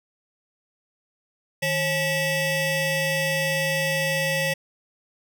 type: ring-modulated tone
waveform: 25% pulse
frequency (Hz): 698.5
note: F5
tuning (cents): 0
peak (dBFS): -15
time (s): 1.62-4.54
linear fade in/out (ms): 10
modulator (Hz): 1240
effects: none